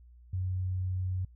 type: tone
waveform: sine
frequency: 92.5 Hz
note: F#2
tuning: in tune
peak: -29 dBFS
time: 0.33-1.25 s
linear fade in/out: 5 ms
effects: added 60 Hz sine -52 dBFS peak until 1.35 s